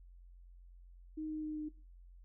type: tone with pitch steps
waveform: sine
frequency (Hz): 311.1 / 309 / 306.8 / 304.7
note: D#4 / D#4 / D#4 / D#4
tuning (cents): 0 / -12 / -24 / -36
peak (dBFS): -38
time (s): 1.17-1.69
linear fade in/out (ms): 10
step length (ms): 130
effects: noise-tail reverb RT60 0.3 s tail -17 dB re dry + added 44 Hz sine -54 dBFS peak until 2.24 s